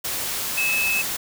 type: tone in noise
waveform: sine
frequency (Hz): 2598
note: E7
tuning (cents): -26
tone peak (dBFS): -20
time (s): 0.57-1.02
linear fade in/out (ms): 10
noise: white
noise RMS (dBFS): -27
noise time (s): 0.04-1.17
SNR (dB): +4
effects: none